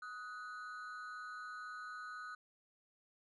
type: ring-modulated tone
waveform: triangle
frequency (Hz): 1369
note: F6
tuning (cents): -35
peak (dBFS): -40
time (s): 0.02-2.35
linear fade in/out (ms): 5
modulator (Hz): 112
effects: resampled to 24000 Hz